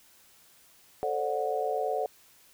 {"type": "chord", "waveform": "sine", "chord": "D dominant seventh", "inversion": "second", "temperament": "just", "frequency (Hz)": [440.5, 528.6, 587.3, 734.2], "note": ["A4", "C5", "D5", "F#5"], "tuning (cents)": [2, 18, 0, -14], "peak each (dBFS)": [-32, -34, -34, -31], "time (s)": [1.03, 2.06], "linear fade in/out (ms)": 0, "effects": ["white hiss -59 dBFS RMS until 2.53 s"]}